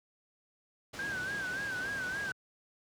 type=low-pass noise; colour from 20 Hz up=pink; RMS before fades=-43 dBFS; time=0.93-2.32 s; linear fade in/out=10 ms; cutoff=6700 Hz; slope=12 dB/octave
type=tone with vibrato; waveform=sine; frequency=1560 Hz; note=G6; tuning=9 cents flat; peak=-34 dBFS; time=0.99-2.32 s; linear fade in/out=2 ms; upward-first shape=sine; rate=3.5 Hz; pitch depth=95 cents each way
effects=high-pass 100 Hz 12 dB/octave